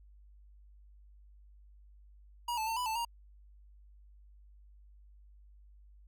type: tone with pitch steps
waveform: square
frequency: 956 / 875 / 902 / 991 / 883 / 939 Hz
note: A#5 / A5 / A5 / B5 / A5 / A#5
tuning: +43 / -10 / +43 / +6 / +6 / +12 cents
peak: -33 dBFS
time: 2.48-3.05 s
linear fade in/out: 5 ms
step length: 95 ms
effects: added 50 Hz sine -55 dBFS peak until 6.07 s